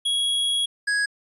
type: tone pair in turn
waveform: square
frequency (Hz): 3322 / 1661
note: G#7 / G#6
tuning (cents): 0 / 0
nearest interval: octave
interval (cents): 1200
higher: first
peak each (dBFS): -21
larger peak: neither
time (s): 0.05-0.66 / 0.87-1.06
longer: first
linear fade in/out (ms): 10
effects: resampled to 24000 Hz